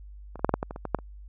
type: clicks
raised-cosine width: 1 ms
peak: -25 / -26 / -7 / -9 / -8 / -15 / -22 / -24 / -17 / -8 / -27 dBFS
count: 11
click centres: 0.357 / 0.394 / 0.446 / 0.493 / 0.54 / 0.629 / 0.709 / 0.761 / 0.853 / 0.947 / 0.988 s
effects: added 50 Hz sine -42 dBFS peak until 1.28 s